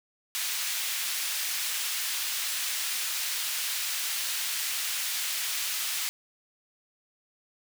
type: high-pass noise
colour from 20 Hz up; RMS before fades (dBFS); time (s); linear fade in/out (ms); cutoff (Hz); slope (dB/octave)
pink; -31; 0.35-6.09; 0; 2400; 12
effects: none